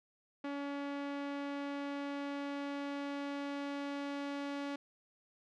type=tone with low-pass filter sweep; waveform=sawtooth; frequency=283 Hz; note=C#4; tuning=36 cents sharp; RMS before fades=-40 dBFS; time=0.44-4.76 s; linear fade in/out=5 ms; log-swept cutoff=2700 to 4100 Hz; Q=0.74; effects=none